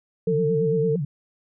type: tone with vibrato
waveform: sine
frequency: 160.1 Hz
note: D#3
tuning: 50 cents sharp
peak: -23 dBFS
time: 0.27-1.05 s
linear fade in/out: 5 ms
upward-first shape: sine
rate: 8.9 Hz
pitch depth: 240 cents each way
type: tone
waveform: sine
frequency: 450 Hz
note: A4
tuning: 39 cents sharp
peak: -20 dBFS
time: 0.27-0.96 s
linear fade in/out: 5 ms
effects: none